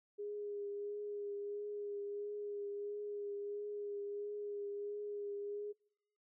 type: tone with vibrato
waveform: sine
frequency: 410 Hz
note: G#4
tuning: 22 cents flat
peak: -40 dBFS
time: 0.18-5.73 s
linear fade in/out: 20 ms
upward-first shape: triangle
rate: 1.5 Hz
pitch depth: 23 cents each way
effects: noise-tail reverb RT60 0.9 s tail -25 dB re dry